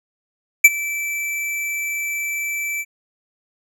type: tone with ADSR envelope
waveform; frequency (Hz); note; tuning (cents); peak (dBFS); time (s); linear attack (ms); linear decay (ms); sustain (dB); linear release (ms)
square; 2323; D7; -20; -3; 0.64-2.85; 8; 37; -20; 46
effects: none